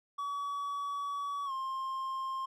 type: tone with pitch glide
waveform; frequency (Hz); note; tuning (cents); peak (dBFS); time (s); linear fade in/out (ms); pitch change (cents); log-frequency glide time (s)
triangle; 1136 to 1059.9; C#6 to C6; +42 to +22; -32; 0.18-2.46; 10; -120; 1.45-1.52
effects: none